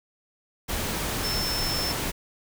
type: tone in noise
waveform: sine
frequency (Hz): 5320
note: E8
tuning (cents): +15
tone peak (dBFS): -28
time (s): 1.23-1.93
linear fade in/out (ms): 20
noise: pink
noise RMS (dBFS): -29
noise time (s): 0.68-2.12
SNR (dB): -2
effects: none